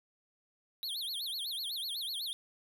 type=tone with vibrato; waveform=square; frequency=3729 Hz; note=A#7; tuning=in tune; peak=-36 dBFS; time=0.83-2.33 s; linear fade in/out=0 ms; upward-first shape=sine; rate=8 Hz; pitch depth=290 cents each way; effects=none